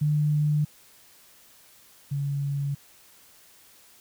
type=tone pair in turn; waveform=sine; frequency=149.5 / 141.11 Hz; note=D3 / C#3; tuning=+31 / +31 cents; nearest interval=minor second; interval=100 cents; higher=first; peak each=-20 / -25 dBFS; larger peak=first; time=0.01-0.65 / 2.11-2.75 s; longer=neither; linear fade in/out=10 ms; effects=white hiss -55 dBFS RMS until 4 s